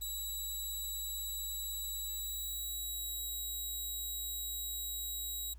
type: tone with pitch glide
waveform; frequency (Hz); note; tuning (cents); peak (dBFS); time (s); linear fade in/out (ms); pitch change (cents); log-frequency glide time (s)
5% pulse; 3903 to 3851; B7 to B7; -21 to -44; -31; 0.01-5.54; 10; -23; 2.05-3.39
effects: added 58 Hz sine -48 dBFS peak until 5.58 s + pink hiss -70 dBFS RMS until 5.58 s